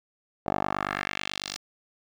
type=tone with band-pass filter sweep; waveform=10% pulse; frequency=49.11 Hz; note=G1; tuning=4 cents sharp; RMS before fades=-31 dBFS; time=0.46-1.57 s; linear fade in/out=10 ms; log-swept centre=620 to 5500 Hz; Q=1.8; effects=none